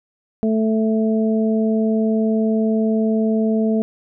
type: harmonic tone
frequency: 220 Hz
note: A3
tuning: in tune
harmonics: 1 / 2 / 3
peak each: -16 / -22 / -26 dBFS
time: 0.43-3.82 s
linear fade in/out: 0 ms
effects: none